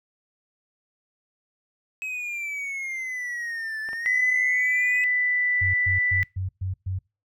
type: exponential two-way sweep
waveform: triangle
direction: down then up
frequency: 2562 to 1743 to 2562 Hz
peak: -27 dBFS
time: 2.02-5.04 s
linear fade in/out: 0 ms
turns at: 3.81 s
type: clicks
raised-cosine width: 0.5 ms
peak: -26 dBFS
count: 2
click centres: 3.889 / 3.932 s
type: tone with pitch glide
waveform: sine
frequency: 2008 to 1980.4 Hz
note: B6 to B6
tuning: +28 to +4 cents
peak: -20 dBFS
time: 4.06-6.23 s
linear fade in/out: 0 ms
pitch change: -24 cents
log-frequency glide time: 4.26-5.55 s
type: tone bursts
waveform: sine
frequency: 93.8 Hz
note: F#2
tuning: 24 cents sharp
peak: -25 dBFS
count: 6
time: 5.61-6.99 s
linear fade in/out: 10 ms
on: 130 ms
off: 120 ms
effects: noise-tail reverb RT60 0.3 s tail -26 dB re dry